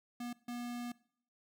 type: tone bursts at uneven times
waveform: square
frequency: 241.3 Hz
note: B3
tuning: 40 cents flat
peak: -40 dBFS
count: 2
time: 0.2-0.33 / 0.48-0.92 s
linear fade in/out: 5 ms
effects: noise-tail reverb RT60 0.6 s tail -21 dB re dry